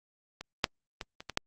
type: clicks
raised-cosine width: 0.2 ms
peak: -23 / -6 / -19 / -25 / -19 / -9 dBFS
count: 6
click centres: 0.41 / 0.642 / 1.012 / 1.205 / 1.297 / 1.374 s
effects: Opus 48 kbps